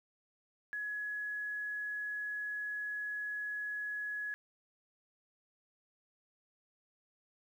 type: tone with quantisation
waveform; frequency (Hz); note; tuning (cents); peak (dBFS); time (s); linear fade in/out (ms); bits
sine; 1685; G#6; +25; -36; 0.73-4.34; 0; 11
effects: none